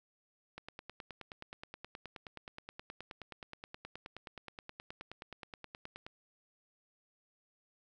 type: click train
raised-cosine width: 0.3 ms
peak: -29 dBFS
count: 53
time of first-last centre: 0.58-6.065 s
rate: 9.48 Hz
effects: none